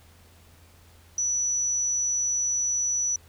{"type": "tone", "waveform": "sine", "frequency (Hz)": 5920, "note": "F#8", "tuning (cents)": 0, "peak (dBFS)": -23, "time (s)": [1.18, 3.16], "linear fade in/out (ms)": 2, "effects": ["added 84 Hz sine -53 dBFS peak until 3.28 s", "pink hiss -57 dBFS RMS until 3.28 s"]}